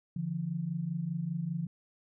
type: tone pair together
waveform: sine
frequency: 146.26 / 171.3 Hz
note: D3 / F3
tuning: -7 / -33 cents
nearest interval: minor third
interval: 274 cents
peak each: -36 / -33 dBFS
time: 0.16-1.67 s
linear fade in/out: 5 ms
effects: none